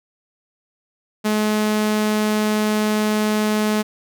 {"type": "tone", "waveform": "sawtooth", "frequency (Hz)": 213.1, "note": "G#3", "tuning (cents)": 45, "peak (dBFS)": -13, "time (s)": [1.24, 3.83], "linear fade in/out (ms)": 20, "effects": []}